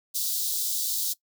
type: high-pass noise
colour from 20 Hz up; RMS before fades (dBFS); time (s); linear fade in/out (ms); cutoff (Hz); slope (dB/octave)
white; -28; 0.14-1.14; 20; 3600; 48
effects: noise-tail reverb RT60 0.1 s tail -20 dB re dry